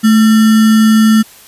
sine tone with sample-and-hold, 218.9 Hz, A3, 9 cents flat, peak -4 dBFS, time 0.03-1.23 s, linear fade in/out 20 ms, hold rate 1575 Hz, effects white hiss -39 dBFS RMS until 1.47 s + resampled to 32000 Hz

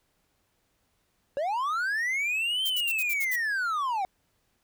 triangle linear two-way sweep, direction up then down, 537 to 3156 to 729 Hz, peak -24 dBFS, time 1.37-4.05 s, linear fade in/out 0 ms, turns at 2.65 s
violet noise bursts, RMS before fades -33 dBFS, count 7, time 2.65-3.361 s, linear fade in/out 10 ms, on 51 ms, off 59 ms
effects pink hiss -72 dBFS RMS until 4.63 s

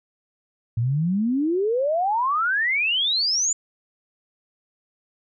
sine exponential sweep, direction up, 110 to 7160 Hz, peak -19 dBFS, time 0.77-3.53 s, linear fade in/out 5 ms, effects none

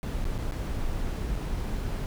brown noise with dropouts, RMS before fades -30 dBFS, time 0.03-2.06 s, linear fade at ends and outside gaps 0 ms, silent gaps 0.242-0.253 / 0.379-0.386 / 0.512-0.522 / 1.354-1.359 s, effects none

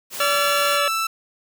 white high-pass noise, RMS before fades -31 dBFS, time 0.1-0.8 s, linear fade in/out 50 ms, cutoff 140 Hz, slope 24 dB/octave
sawtooth tone with pitch glide, 1355 to 1324.8 Hz, E6 to E6, +47 to +8 cents, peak -17 dBFS, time 0.2-1.07 s, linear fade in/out 5 ms, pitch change -39 cents, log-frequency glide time 0.76-0.82 s
harmonic tone, 575 Hz, D5, 37 cents flat, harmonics 1 / 2 / 3 / 4 / 5 / 6 / 7, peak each -23 / -27 / -28 / -32 / -29 / -31 / -35 dBFS, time 0.2-0.88 s, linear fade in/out 2 ms
effects none

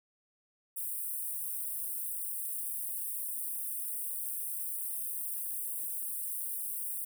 white high-pass noise, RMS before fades -37 dBFS, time 0.76-7.05 s, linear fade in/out 10 ms, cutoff 8500 Hz, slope 96 dB/octave, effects none

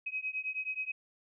sine beating tone pair, 2530 / 2539.4 Hz, D#7 / D#7, +28 / +35 cents, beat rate 9.4 Hz, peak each -37 / -37 dBFS, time 0.06-0.92 s, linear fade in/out 10 ms, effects none

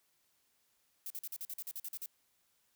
violet noise bursts, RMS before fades -42 dBFS, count 12, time 1.06-2.06 s, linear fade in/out 2 ms, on 43 ms, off 44 ms, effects white hiss -75 dBFS RMS until 2.75 s

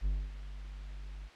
triangle tone with ADSR envelope, 49 Hz, G1, in tune, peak -25 dBFS, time 0.01-1.3 s, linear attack 48 ms, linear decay 240 ms, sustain -14 dB, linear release 46 ms, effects white hiss -54 dBFS RMS until 1.35 s + low-pass 3000 Hz 12 dB/octave

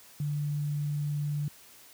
sine tone, 146.83 Hz, D3, in tune, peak -28 dBFS, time 0.2-1.48 s, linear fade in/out 2 ms, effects white hiss -54 dBFS RMS until 1.93 s + high-pass 60 Hz 12 dB/octave

